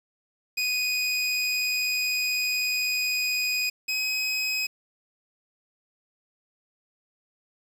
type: tone pair in turn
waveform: 25% pulse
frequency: 2489 / 2530 Hz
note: D#7 / D#7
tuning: 0 / +28 cents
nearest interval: unison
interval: 28 cents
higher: second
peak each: -20 / -21 dBFS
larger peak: first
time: 0.57-3.7 / 3.88-4.67 s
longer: first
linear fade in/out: 10 ms
effects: resampled to 32000 Hz + 8-bit